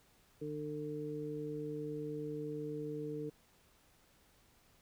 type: harmonic tone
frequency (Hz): 150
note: D3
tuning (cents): +37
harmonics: 1 / 2 / 3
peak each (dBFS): -45 / -43 / -41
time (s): 0.41-3.3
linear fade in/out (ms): 10
effects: pink hiss -68 dBFS RMS until 4.81 s